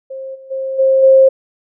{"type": "tone with level steps", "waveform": "sine", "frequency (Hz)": 532, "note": "C5", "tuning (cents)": 29, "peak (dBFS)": [-24, -34, -18, -8, -4], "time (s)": [0.1, 1.29], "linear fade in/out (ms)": 10, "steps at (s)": [0.34, 0.5, 0.78, 1.02], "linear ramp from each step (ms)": 20, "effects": []}